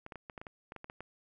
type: clicks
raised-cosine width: 0.5 ms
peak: -29 dBFS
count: 12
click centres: 0.064 / 0.122 / 0.157 / 0.298 / 0.378 / 0.415 / 0.468 / 0.721 / 0.763 / 0.844 / 0.899 / 1.006 s
effects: none